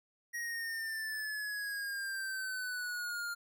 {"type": "exponential sweep", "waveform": "square", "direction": "down", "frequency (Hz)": [1895, 1400], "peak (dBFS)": -37, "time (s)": [0.33, 3.35], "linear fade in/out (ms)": 20, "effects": []}